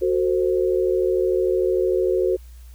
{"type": "chord", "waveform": "sine", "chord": "F# diminished", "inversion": "none", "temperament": "equal with one note detuned", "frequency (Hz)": [370, 450, 523.3], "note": ["F#4", "A4", "C5"], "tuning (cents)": [0, 39, 0], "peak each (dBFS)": [-19, -24, -24], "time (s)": [0.01, 2.37], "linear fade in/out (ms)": 20, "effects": ["added 60 Hz sine -39 dBFS peak until 2.74 s", "white hiss -56 dBFS RMS until 2.74 s"]}